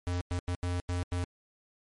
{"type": "tone bursts at uneven times", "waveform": "square", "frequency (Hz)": 88.7, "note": "F2", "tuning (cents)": 27, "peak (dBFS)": -30, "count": 6, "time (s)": [[0.07, 0.21], [0.31, 0.39], [0.48, 0.55], [0.63, 0.8], [0.89, 1.03], [1.12, 1.24]], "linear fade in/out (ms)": 0, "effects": ["MP3 48 kbps"]}